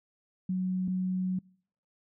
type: tone pair in turn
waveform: sine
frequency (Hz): 185 / 185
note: F#3 / F#3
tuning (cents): 0 / 0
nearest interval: unison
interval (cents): 0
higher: neither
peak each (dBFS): -27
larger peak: neither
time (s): 0.49-0.88 / 0.88-1.39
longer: second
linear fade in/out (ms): 5
effects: noise-tail reverb RT60 0.6 s tail -26 dB re dry